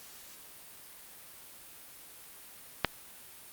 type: click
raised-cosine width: 0.3 ms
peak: -7 dBFS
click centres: 2.847 s
effects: white hiss -51 dBFS RMS until 3.52 s + Opus 48 kbps